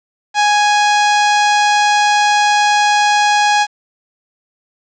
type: tone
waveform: sawtooth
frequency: 830.6 Hz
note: G#5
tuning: in tune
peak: -6 dBFS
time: 0.34-3.67 s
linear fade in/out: 50 ms
effects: resampled to 16000 Hz + 7-bit